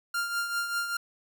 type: tone with tremolo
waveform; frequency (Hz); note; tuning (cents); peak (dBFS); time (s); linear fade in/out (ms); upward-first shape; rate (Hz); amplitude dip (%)
45% pulse; 1396.9; F6; 0; -26; 0.14-0.97; 5; triangle; 5.1; 60
effects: none